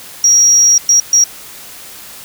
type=tone bursts at uneven times; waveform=sine; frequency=5680 Hz; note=F8; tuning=28 cents sharp; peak=-4 dBFS; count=3; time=0.24-0.78 / 0.89-1 / 1.13-1.24 s; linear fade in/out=2 ms; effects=tanh soft clip ceiling -1 dBFS + white hiss -33 dBFS RMS until 2.24 s